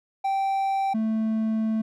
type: tone pair in turn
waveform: triangle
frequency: 780 / 220.4 Hz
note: G5 / A3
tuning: -9 / +3 cents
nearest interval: octave + minor seventh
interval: 2188 cents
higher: first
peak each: -20 dBFS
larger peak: neither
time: 0.24-0.94 / 0.94-1.82 s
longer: second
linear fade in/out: 10 ms
effects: none